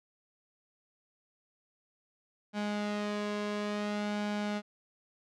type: tone with flanger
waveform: sawtooth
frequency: 207.7 Hz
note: G#3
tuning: in tune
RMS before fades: -34 dBFS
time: 2.53-4.62 s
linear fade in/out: 50 ms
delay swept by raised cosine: 1.3 to 1.83 ms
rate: 0.57 Hz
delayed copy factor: +0.5
effects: low-pass 5000 Hz 12 dB/octave